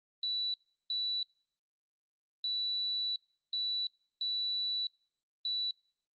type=tone bursts at uneven times; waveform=sine; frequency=3951 Hz; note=B7; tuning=in tune; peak=-31 dBFS; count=6; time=0.23-0.54 / 0.9-1.23 / 2.44-3.16 / 3.53-3.87 / 4.21-4.87 / 5.45-5.71 s; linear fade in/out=2 ms; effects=noise-tail reverb RT60 0.5 s tail -26 dB re dry + Opus 24 kbps